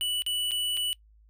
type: tone with dropouts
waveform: square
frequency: 2960 Hz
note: F#7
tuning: in tune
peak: -27 dBFS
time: 0.01-0.93 s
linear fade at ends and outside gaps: 0 ms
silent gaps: 0.221-0.264 / 0.51-0.517 / 0.769-0.773 s
effects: noise-tail reverb RT60 0.1 s tail -23 dB re dry + added 53 Hz sine -55 dBFS peak until 1.29 s

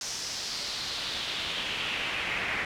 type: noise with band-pass filter sweep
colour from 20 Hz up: brown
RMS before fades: -33 dBFS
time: 0.01-2.65 s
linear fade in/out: 2 ms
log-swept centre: 5900 to 2100 Hz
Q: 2.9
effects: none

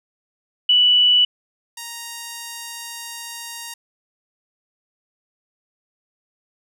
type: tone pair in turn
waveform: sine / 5% pulse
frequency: 2960 / 934 Hz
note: F#7 / A#5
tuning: 0 / +3 cents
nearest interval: octave + minor sixth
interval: 1997 cents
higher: first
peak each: -11 / -19 dBFS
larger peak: first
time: 0.69-1.25 / 1.77-3.74 s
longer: second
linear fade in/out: 5 ms
effects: none

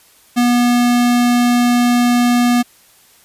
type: tone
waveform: square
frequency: 242.4 Hz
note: B3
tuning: 32 cents flat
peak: -11 dBFS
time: 0.36-2.63 s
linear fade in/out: 20 ms
effects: white hiss -49 dBFS RMS until 3.24 s + resampled to 32000 Hz

